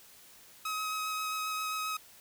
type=tone with vibrato; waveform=sawtooth; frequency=1271 Hz; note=D#6; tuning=36 cents sharp; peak=-29 dBFS; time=0.65-1.97 s; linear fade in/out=5 ms; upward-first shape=sine; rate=7.5 Hz; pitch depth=10 cents each way; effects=white hiss -56 dBFS RMS until 2.2 s